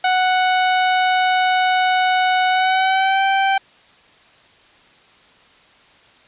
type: tone with pitch glide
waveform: sawtooth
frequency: 740 to 778.1 Hz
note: F#5 to G5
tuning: 0 to -13 cents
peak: -10 dBFS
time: 0.04-3.58 s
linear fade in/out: 5 ms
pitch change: +87 cents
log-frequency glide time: 2.49-3.23 s
effects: white hiss -50 dBFS RMS until 6.27 s + resampled to 8000 Hz